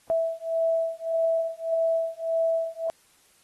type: beating tone pair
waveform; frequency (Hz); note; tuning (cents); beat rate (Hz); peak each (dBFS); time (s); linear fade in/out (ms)
sine; 656 / 657.7; E5 / E5; -9 / -4; 1.7; -26; 0.1-2.9; 0
effects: white hiss -61 dBFS RMS until 3.43 s + AAC 32 kbps